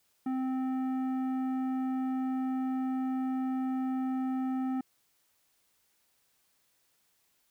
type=tone with tanh clipping; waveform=triangle; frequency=260.3 Hz; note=C4; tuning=9 cents flat; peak=-31 dBFS; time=0.26-4.81 s; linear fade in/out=5 ms; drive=15 dB; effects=white hiss -72 dBFS RMS until 7.5 s